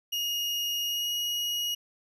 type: tone with pitch glide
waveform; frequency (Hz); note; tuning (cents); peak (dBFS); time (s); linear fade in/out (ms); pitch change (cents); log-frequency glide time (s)
35% pulse; 2866 to 2891; F7 to F#7; +44 to -41; -26; 0.12-1.75; 10; +15; 0.85-1.13
effects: none